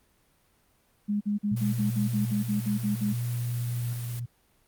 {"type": "tone bursts", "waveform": "sine", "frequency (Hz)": 206.3, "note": "G#3", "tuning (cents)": -11, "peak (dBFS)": -24, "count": 12, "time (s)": [1.08, 3.135], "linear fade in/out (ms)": 20, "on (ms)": 130, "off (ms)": 45}
{"type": "tone with tremolo", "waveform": "sine", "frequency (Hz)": 120, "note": "B2", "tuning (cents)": -49, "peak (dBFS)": -27, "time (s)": [1.51, 4.26], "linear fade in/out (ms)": 10, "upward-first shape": "square", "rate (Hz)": 0.62, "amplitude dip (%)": 35}
{"type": "noise", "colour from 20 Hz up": "white", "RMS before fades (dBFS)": -43, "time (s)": [1.56, 4.2], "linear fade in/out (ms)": 10}
{"effects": ["pink hiss -66 dBFS RMS until 4.67 s", "Opus 32 kbps"]}